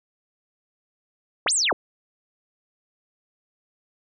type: linear two-way sweep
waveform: sine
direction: up then down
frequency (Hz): 164.81 to 8870 to 199.9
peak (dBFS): -19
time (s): 1.46-1.73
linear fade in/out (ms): 2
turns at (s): 1.53
effects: none